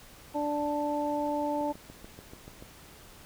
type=harmonic tone; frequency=293.7 Hz; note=D4; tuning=in tune; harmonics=1 / 2 / 3; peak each=-32 / -32 / -32 dBFS; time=0.34-1.73 s; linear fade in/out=20 ms
type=click train; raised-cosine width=2 ms; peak=-32 dBFS; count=8; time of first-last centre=1.61-2.624 s; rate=6.9 Hz
effects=pink hiss -52 dBFS RMS until 3.25 s